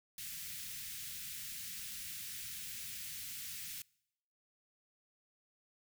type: band-stop noise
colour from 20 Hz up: white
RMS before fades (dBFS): -45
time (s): 0.18-3.82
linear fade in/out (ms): 2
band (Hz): 200 to 1800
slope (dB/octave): 24
effects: noise-tail reverb RT60 0.8 s tail -25 dB re dry